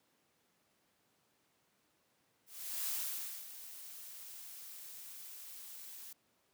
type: noise with ADSR envelope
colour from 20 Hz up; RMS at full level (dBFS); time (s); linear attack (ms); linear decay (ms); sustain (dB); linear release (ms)
blue; -37; 2.46-6.13; 420; 570; -13; 5
effects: pink hiss -75 dBFS RMS until 6.53 s + high-pass 150 Hz 12 dB/octave